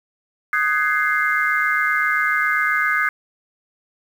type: chord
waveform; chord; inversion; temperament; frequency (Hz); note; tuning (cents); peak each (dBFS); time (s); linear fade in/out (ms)
sine; Ab dominant seventh; second; equal with one note detuned; 1244.5 / 1513.7 / 1661.2 / 2093; Eb6 / Gb6 / Ab6 / C7; 0 / +39 / 0 / 0; -22; 0.53-3.09; 2
effects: 7-bit